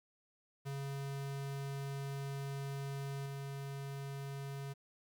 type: tone with level steps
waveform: square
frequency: 138.59 Hz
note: C#3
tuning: in tune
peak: -40 / -42 dBFS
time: 0.65-4.74 s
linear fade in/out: 20 ms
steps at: 3.26 s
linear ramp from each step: 2 ms
effects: 11-bit